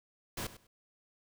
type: noise with echo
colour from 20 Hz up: pink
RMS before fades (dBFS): -38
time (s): 0.37-0.47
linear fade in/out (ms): 5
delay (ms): 100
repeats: 2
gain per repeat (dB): -15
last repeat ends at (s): 0.67
effects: none